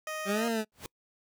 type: tone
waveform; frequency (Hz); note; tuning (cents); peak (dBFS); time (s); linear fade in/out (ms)
15% pulse; 622.3; D#5; 0; -28; 0.07-0.48; 2
type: exponential two-way sweep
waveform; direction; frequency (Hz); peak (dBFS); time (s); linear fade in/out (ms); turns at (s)
20% pulse; up then down; 191.3 to 234.7 to 212.7; -23; 0.25-0.65; 50; 0.46
type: noise with exponential growth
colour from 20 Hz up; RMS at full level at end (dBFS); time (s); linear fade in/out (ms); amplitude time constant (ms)
pink; -37; 0.72-0.86; 0; 29
effects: noise-tail reverb RT60 0.1 s tail -26 dB re dry